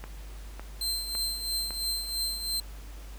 click train, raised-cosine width 0.5 ms, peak -25 dBFS, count 4, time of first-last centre 0.04-1.707 s, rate 1.8 Hz
sawtooth tone with tremolo, 4126 Hz, C8, 25 cents flat, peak -24 dBFS, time 0.81-2.6 s, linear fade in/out 2 ms, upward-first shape triangle, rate 3 Hz, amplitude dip 65%
effects added 50 Hz sine -40 dBFS peak until 3.18 s + pink hiss -52 dBFS RMS until 3.18 s

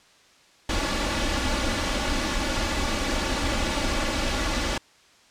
pink noise with comb filter, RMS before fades -25 dBFS, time 0.69-4.78 s, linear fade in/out 5 ms, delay 3.5 ms, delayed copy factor +0.7, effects white hiss -56 dBFS RMS until 5.3 s + low-pass 6000 Hz 12 dB/octave

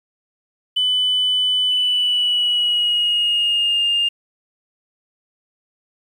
sine tone with pitch glide, 3000 to 2815 Hz, F#7 to F7, +23 to +13 cents, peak -14 dBFS, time 0.76-4.09 s, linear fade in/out 10 ms, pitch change -110 cents, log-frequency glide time 1.67-3.85 s, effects tanh soft clip ceiling -11 dBFS + 8-bit

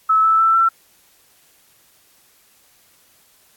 sine tone with pitch steps, 1300 / 1314.3 / 1328.9 / 1343.5 Hz, E6 / E6 / E6 / E6, -24 / -6 / +14 / +33 cents, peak -11 dBFS, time 0.09-0.69 s, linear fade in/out 10 ms, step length 150 ms, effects white hiss -55 dBFS RMS until 3.56 s + AAC 64 kbps

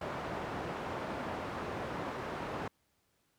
white low-pass noise, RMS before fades -39 dBFS, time 0.01-2.68 s, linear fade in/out 5 ms, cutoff 990 Hz, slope 12 dB/octave, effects pink hiss -75 dBFS RMS until 3.38 s + high-pass 60 Hz 12 dB/octave

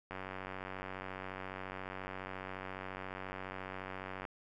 click train, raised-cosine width 0.5 ms, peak -27 dBFS, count 392, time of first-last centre 0.11-4.252 s, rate 94.4 Hz, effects none

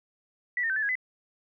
sine tone with pitch steps, 1958 / 1825 / 1548 / 1744 / 1654 / 2016 Hz, B6 / A#6 / G6 / A6 / G#6 / B6, -15 / -37 / -22 / -16 / -8 / +35 cents, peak -25 dBFS, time 0.57-0.954 s, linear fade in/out 2 ms, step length 64 ms, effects none

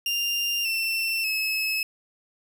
30% pulse tone with pitch steps, 2794 / 2688 / 2586 Hz, F7 / E7 / E7, 0 / +33 / -34 cents, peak -21 dBFS, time 0.06-1.83 s, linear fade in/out 2 ms, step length 590 ms, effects none

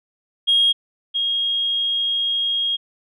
sine tone pair in turn, 3263 / 3263 Hz, G#7 / G#7, -31 / -31 cents, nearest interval unison, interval 0 cents, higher neither, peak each -12 / -18 dBFS, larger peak first, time 0.47-0.73 / 1.14-2.77 s, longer second, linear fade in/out 20 ms, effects tanh soft clip ceiling -8 dBFS

